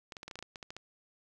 clicks, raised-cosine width 0.2 ms, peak -26 dBFS, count 12, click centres 0.122 / 0.168 / 0.231 / 0.28 / 0.312 / 0.356 / 0.39 / 0.426 / 0.558 / 0.628 / 0.705 / 0.766 s, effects none

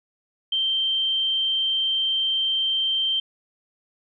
sine tone, 3136 Hz, G7, in tune, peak -20 dBFS, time 0.52-3.2 s, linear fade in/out 5 ms, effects none

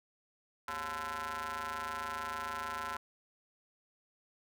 sawtooth ring-modulated tone, 155.56 Hz, D#3, in tune, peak -30 dBFS, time 0.68-2.97 s, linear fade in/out 2 ms, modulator 1180 Hz, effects none

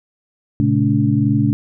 sine tone cluster, 113.6 / 136 / 213.7 / 285.6 Hz, A#2 / C#3 / G#3 / D4, -44 / -33 / +50 / -48 cents, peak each -18 dBFS, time 0.6-1.53 s, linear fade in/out 0 ms, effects none

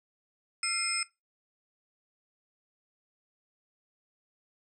sine tone cluster, 1365 / 2113 / 2465 / 5190 / 8240 Hz, F6 / C7 / D#7 / E8 / C9, -40 / +16 / -17 / -28 / -28 cents, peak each -38 / -36 / -36 / -32 / -33 dBFS, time 0.63-1.03 s, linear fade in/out 2 ms, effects noise-tail reverb RT60 0.2 s tail -19 dB re dry

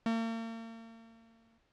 45% pulse tone with exponential decay, 227.4 Hz, A#3, 43 cents flat, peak -28 dBFS, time 0.06-1.58 s, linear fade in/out 2 ms, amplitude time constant 330 ms, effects pink hiss -73 dBFS RMS until 1.72 s + low-pass 4000 Hz 12 dB/octave

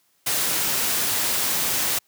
white noise, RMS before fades -23 dBFS, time 0.26-1.99 s, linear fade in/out 10 ms, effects white hiss -65 dBFS RMS until 2.07 s + high-pass 80 Hz 12 dB/octave

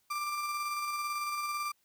35% pulse tone with tremolo, 1183 Hz, D6, 12 cents sharp, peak -30 dBFS, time 0.1-1.72 s, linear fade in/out 10 ms, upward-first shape square, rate 18 Hz, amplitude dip 25%, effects white hiss -73 dBFS RMS until 1.84 s

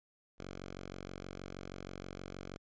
5% pulse tone, 46.32 Hz, F#1, 3 cents sharp, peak -33 dBFS, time 0.38-2.58 s, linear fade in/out 20 ms, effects resampled to 16000 Hz

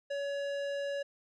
sine tone with tanh clipping, 564 Hz, C#5, 30 cents sharp, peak -35 dBFS, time 0.1-1.03 s, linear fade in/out 10 ms, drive 16 dB, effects none

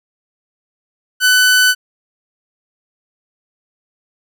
sawtooth tone, 1500 Hz, F#6, 23 cents sharp, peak -5 dBFS, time 1.2-1.75 s, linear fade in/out 50 ms, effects none

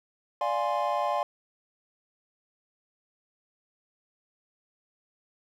triangle chord, D half-diminished seventh, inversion none, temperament equal, 587.3 / 698.5 / 830.6 / 1046.5 Hz, D5 / F5 / Ab5 / C6, 0 / 0 / 0 / 0 cents, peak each -29 dBFS, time 0.41-1.23 s, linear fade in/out 2 ms, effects none

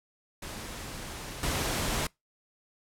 pink noise with level steps, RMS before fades -40 / -30 dBFS, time 0.42-2.07 s, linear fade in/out 5 ms, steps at 1.43 s, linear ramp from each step 2 ms, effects noise-tail reverb RT60 0.2 s tail -25 dB re dry + low-pass 12000 Hz 12 dB/octave

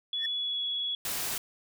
sine tone with pitch glide, 3400 to 3369 Hz, G#7 to G#7, +40 to +24 cents, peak -29 dBFS, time 0.13-0.95 s, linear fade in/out 2 ms, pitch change -16 cents, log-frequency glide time 0.34-0.64 s
triangle tone with exponential growth, 1817 Hz, A#6, 45 cents flat, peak -29 dBFS, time 0.15-0.26 s, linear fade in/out 5 ms, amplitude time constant 22 ms
white noise, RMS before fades -33 dBFS, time 1.05-1.38 s, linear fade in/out 2 ms
effects none

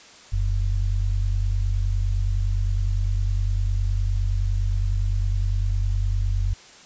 sine tone pair together, 43.92 / 93.7 Hz, F1 / F#2, +11 / +22 cents, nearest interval octave + minor second, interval 1311 cents, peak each -21 / -24 dBFS, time 0.32-6.54 s, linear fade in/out 10 ms, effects white hiss -47 dBFS RMS until 6.85 s + resampled to 16000 Hz

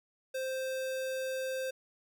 square tone, 523.3 Hz, C5, in tune, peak -34 dBFS, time 0.34-1.71 s, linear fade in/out 10 ms, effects none

